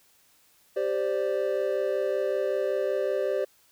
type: chord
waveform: triangle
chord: G suspended fourth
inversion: none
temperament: just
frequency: 392 / 522.7 / 588 Hz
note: G4 / C5 / D5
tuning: 0 / -2 / +2 cents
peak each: -27 / -27 / -27 dBFS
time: 0.76-3.45 s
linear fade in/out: 10 ms
effects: white hiss -62 dBFS RMS until 3.71 s